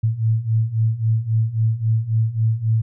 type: beating tone pair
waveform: sine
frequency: 109.7 / 113.4 Hz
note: A2 / A#2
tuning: -5 / -47 cents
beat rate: 3.7 Hz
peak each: -21 / -18 dBFS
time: 0.03-2.82 s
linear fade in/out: 10 ms
effects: none